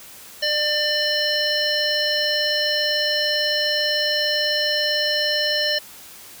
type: harmonic tone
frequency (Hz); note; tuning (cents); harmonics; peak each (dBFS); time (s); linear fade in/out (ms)
597; D5; +28; 1 / 3 / 5 / 7 / 9; -25 / -25 / -25 / -25 / -25; 0.42-5.79; 10
effects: white hiss -42 dBFS RMS until 6.4 s

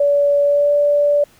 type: tone with pitch glide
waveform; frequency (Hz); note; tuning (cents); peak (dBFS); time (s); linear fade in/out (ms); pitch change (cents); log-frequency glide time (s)
sine; 573 to 581.3; D5 to D5; -43 to -18; -11; 0-1.24; 5; +25; 0.43-0.72
effects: pink hiss -51 dBFS RMS until 1.39 s

